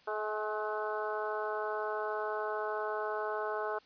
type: harmonic tone with a mistuned harmonic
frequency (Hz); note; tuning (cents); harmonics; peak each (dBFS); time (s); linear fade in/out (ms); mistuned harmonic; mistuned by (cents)
213.7; G#3; +50; 2 / 3 / 4 / 5 / 6 / 7; -37 / -39 / -40 / -41 / -42 / -42; 0.07-3.79; 10; 4; -21
effects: white hiss -62 dBFS RMS until 3.85 s + resampled to 11025 Hz